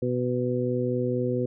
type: harmonic tone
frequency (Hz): 124.3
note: B2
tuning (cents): +12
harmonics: 1 / 2 / 3 / 4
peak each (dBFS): -29 / -29 / -29 / -29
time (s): 0.02-1.46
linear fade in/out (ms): 5
effects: none

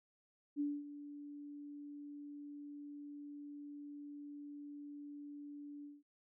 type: tone with ADSR envelope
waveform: sine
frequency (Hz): 290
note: D4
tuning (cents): -22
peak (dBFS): -33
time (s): 0.56-6.03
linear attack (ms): 42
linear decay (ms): 230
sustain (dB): -14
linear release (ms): 190
effects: none

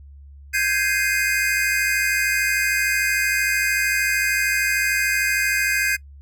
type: chord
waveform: square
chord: Ab major seventh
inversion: third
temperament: equal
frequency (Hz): 1568 / 1661.2 / 2093 / 2489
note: G6 / Ab6 / C7 / Eb7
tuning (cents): 0 / 0 / 0 / 0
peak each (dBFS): -25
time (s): 0.53-5.97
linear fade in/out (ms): 20
effects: noise-tail reverb RT60 0.1 s tail -23 dB re dry + added 70 Hz sine -40 dBFS peak until 6.21 s

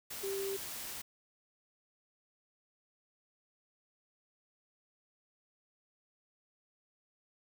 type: tone in noise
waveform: sine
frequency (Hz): 392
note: G4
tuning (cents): 0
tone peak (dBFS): -35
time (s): 0.23-0.57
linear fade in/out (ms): 10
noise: white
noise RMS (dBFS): -43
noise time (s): 0.1-1.02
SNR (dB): +5
effects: none

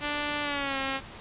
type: tone with pitch glide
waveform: 5% pulse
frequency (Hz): 293.7 to 269.3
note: D4 to C#4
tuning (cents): 0 to -50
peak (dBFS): -17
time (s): 0-1.01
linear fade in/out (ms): 50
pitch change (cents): -150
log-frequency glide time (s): 0.42-0.78
effects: pink hiss -44 dBFS RMS until 1.2 s + resampled to 8000 Hz

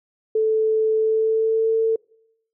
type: tone with pitch glide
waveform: sine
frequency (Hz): 438.3 to 447.5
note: A4 to A4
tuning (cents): -7 to +29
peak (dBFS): -16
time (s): 0.35-1.96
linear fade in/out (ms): 5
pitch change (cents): +36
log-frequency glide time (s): 0.97-1.73
effects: noise-tail reverb RT60 0.8 s tail -26 dB re dry

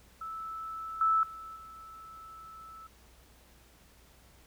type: tone with level steps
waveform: sine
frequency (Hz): 1313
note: E6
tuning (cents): -7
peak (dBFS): -37 / -23 / -42 / -46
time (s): 0.21-2.87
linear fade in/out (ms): 5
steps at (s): 1.01 / 1.23 / 1.56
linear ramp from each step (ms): 2
effects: added 60 Hz sine -61 dBFS peak until 4.46 s + pink hiss -61 dBFS RMS until 4.46 s

